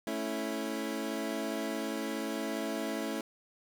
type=chord; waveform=25% pulse; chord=A major; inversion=none; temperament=equal; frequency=220 / 277.2 / 329.6 Hz; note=A3 / C#4 / E4; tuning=0 / 0 / 0 cents; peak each=-34 dBFS; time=0.07-3.21 s; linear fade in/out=2 ms; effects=none